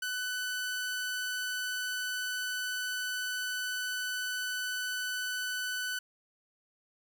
sawtooth tone, 1498 Hz, F#6, 21 cents sharp, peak -29 dBFS, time 0.02-5.99 s, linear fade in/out 5 ms, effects 11-bit

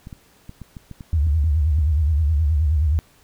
clicks, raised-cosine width 5 ms, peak -23 dBFS, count 11, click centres 0.071 / 0.128 / 0.494 / 0.617 / 0.768 / 0.913 / 1.008 / 1.138 / 1.269 / 1.44 / 1.787 s
sine tone with vibrato, 76.2 Hz, D#2, 36 cents flat, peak -15 dBFS, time 1.13-2.99 s, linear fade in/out 0 ms, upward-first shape sine, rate 9.5 Hz, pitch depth 150 cents each way
effects pink hiss -55 dBFS RMS until 3.23 s

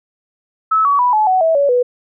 sine tone with pitch steps, 1300 / 1131.7 / 985.2 / 857.7 / 746.7 / 650 / 565.9 / 492.6 Hz, E6 / C#6 / B5 / A5 / F#5 / E5 / C#5 / B4, -24 / +35 / -5 / -44 / +16 / -24 / +36 / -5 cents, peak -10 dBFS, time 0.71-1.83 s, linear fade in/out 10 ms, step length 140 ms, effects none

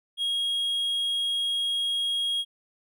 triangle tone, 3280 Hz, G#7, 22 cents flat, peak -23 dBFS, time 0.17-2.45 s, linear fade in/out 50 ms, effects none

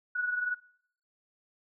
sine tone pair together, 1467 / 1488.3 Hz, F#6 / F#6, -15 / +10 cents, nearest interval unison, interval 25 cents, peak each -29 / -36 dBFS, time 0.15-0.55 s, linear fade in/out 10 ms, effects noise-tail reverb RT60 0.6 s tail -20 dB re dry

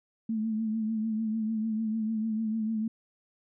sine tone with vibrato, 220 Hz, A3, in tune, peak -27 dBFS, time 0.29-2.88 s, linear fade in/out 5 ms, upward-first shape triangle, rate 6.7 Hz, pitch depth 55 cents each way, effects none

